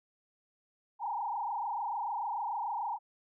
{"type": "tone with frequency modulation", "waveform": "sine", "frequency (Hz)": 880, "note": "A5", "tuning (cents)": 0, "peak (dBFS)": -32, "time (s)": [0.99, 2.99], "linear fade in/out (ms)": 50, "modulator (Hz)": 26.8, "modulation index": 3.1, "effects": []}